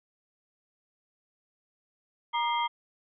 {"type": "tone cluster", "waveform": "sine", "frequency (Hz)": [943, 1212, 2093, 3214], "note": ["A#5", "D#6", "C7", "G7"], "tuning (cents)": [20, -46, 0, 43], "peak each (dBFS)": [-27, -35, -35, -35], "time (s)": [2.33, 2.68], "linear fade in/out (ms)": 20, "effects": []}